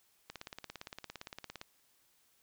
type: click train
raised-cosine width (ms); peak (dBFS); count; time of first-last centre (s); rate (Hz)
0.2; -26; 24; 0.3-1.614; 17.5
effects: white hiss -71 dBFS RMS until 2.42 s